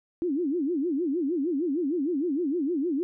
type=tone with vibrato; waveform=sine; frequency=311.1 Hz; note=D#4; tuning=in tune; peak=-24 dBFS; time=0.22-3.03 s; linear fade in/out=0 ms; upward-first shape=sine; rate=6.5 Hz; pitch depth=270 cents each way; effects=none